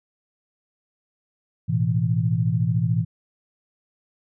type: chord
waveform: sine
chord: A suspended second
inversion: none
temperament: just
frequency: 110 / 123.75 / 165 Hz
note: A2 / B2 / E3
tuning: 0 / +4 / +2 cents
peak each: -23 dBFS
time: 1.68-3.05 s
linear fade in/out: 20 ms
effects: none